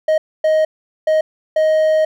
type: tone bursts at uneven times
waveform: triangle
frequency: 626 Hz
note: D#5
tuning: 10 cents sharp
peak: -9 dBFS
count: 4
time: 0.08-0.18 / 0.44-0.65 / 1.07-1.21 / 1.56-2.05 s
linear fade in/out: 5 ms
effects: none